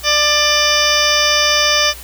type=harmonic tone with a mistuned harmonic; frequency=595 Hz; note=D5; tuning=22 cents sharp; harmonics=1 / 2 / 3 / 4 / 5 / 6 / 8 / 9 / 10; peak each=-20 / -20 / -20 / -20 / -20 / -20 / -20 / -20 / -20 dBFS; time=0.03-1.94 s; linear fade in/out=50 ms; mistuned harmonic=3; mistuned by=-21 cents; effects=added 60 Hz sine -35 dBFS peak until 2.03 s + white hiss -35 dBFS RMS until 2.03 s